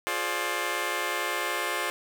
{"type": "chord", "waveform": "10% pulse", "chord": "D half-diminished seventh", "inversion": "first", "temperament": "just", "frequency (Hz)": [352.4, 422.9, 528.6, 587.3], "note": ["F4", "Ab4", "C5", "D5"], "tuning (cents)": [16, 31, 18, 0], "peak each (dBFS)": -26, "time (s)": [0.07, 1.9], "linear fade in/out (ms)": 0, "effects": []}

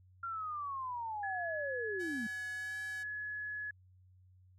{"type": "linear sweep", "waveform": "sine", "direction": "down", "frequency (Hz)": [1388, 208.6], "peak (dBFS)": -37, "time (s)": [0.23, 2.27], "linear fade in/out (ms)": 5}
{"type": "tone", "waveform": "sine", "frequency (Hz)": 1696, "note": "G#6", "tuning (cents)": 36, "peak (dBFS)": -38, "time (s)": [1.23, 3.71], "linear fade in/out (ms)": 5}
{"type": "tone with vibrato", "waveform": "5% pulse", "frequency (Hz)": 756, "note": "F#5", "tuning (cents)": 37, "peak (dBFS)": -40, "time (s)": [1.99, 3.04], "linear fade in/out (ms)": 20, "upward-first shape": "sine", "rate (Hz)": 1.5, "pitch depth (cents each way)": 31}
{"effects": ["added 92 Hz sine -60 dBFS peak until 4.58 s"]}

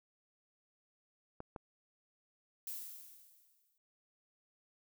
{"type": "clicks", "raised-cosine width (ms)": 1, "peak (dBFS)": -30, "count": 2, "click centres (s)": [1.404, 1.562]}
{"type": "noise with exponential decay", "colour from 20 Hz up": "violet", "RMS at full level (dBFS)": -41, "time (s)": [2.67, 3.78], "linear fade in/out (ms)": 2, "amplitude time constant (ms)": 240}
{"effects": []}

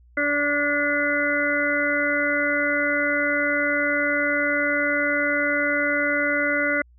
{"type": "harmonic tone", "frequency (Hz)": 290, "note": "D4", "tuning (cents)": -22, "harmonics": [1, 2, 4, 5, 6, 7], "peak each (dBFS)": [-28, -26, -35, -24, -35, -24], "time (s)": [0.17, 6.82], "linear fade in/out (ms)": 5, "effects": ["added 60 Hz sine -50 dBFS peak until 6.98 s"]}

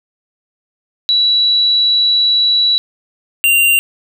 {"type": "tone pair in turn", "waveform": ["sine", "square"], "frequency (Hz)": [3926, 2776], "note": ["B7", "F7"], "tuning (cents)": [-11, -11], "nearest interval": "tritone", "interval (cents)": 600, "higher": "first", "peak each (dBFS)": -9, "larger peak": "neither", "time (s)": [[1.09, 2.78], [3.44, 3.79]], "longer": "first", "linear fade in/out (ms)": 0, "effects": []}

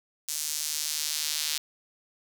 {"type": "tone with high-pass filter sweep", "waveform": "square", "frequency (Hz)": 76, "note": "D#2", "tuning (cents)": -40, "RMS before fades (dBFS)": -31, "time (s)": [0.28, 1.58], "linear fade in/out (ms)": 5, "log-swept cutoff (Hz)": [6500, 4100], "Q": 1.3, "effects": []}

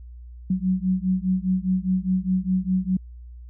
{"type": "beating tone pair", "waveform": "sine", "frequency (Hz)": [183.6, 188.5], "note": ["F#3", "F#3"], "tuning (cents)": [-13, 32], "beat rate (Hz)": 4.9, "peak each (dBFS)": -23, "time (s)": [0.5, 2.97], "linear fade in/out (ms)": 5, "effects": ["added 60 Hz sine -38 dBFS peak until 3.49 s"]}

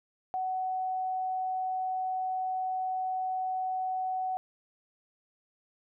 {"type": "tone", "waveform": "sine", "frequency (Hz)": 748, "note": "F#5", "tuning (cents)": 19, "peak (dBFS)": -29, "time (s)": [0.34, 4.37], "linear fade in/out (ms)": 0, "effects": []}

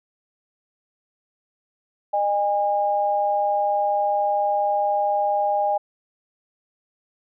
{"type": "tone pair together", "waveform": "sine", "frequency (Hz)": [610, 814.3], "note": ["D#5", "G#5"], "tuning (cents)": [-34, -34], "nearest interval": "perfect fourth", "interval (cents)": 500, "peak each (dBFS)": [-23, -20], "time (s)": [2.13, 5.78], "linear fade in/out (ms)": 10, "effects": []}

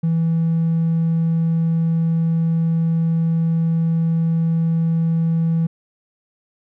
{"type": "tone", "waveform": "triangle", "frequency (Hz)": 164.5, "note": "E3", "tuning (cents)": -3, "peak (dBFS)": -12, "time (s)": [0.03, 5.67], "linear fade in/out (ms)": 10, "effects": ["tanh soft clip ceiling -11 dBFS"]}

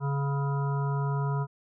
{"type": "harmonic tone", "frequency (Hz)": 140, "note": "C#3", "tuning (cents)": 18, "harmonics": [1, 3, 5, 7, 9, 10], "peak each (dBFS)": [-26, -38, -42, -36, -42, -46], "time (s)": [0, 1.47], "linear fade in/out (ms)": 50, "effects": []}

